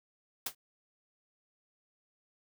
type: noise with exponential decay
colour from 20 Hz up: white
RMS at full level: -30 dBFS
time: 0.46-0.55 s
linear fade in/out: 5 ms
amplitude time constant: 19 ms
effects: none